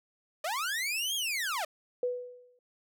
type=linear two-way sweep; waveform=sawtooth; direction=up then down; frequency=575 to 3336 to 575 Hz; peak=-27 dBFS; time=0.44-1.65 s; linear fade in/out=5 ms; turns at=1.15 s
type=tone with exponential decay; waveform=sine; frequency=493.9 Hz; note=B4; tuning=in tune; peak=-25 dBFS; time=2.03-2.59 s; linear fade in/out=2 ms; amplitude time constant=120 ms
effects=none